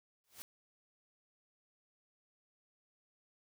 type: noise with exponential growth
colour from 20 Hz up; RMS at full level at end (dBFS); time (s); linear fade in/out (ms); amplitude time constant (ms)
white; -45; 0.24-0.42; 0; 37
effects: none